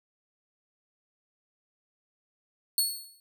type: tone with exponential decay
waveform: 15% pulse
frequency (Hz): 4388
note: C#8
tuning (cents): -18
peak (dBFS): -14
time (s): 2.78-3.2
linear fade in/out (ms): 1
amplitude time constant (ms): 91
effects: none